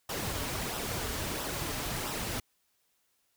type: noise with flanger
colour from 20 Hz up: pink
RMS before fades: -35 dBFS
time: 0.09-2.4 s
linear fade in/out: 5 ms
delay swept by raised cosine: 0.44 to 5.84 ms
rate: 1.5 Hz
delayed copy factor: -0.5
effects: white hiss -74 dBFS RMS until 3.36 s